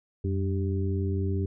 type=harmonic tone with a mistuned harmonic; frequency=97.6 Hz; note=G2; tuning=7 cents flat; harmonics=1 / 2 / 3 / 4; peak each=-26 / -34 / -36 / -34 dBFS; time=0.24-1.46 s; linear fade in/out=5 ms; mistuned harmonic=1; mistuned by=-120 cents; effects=none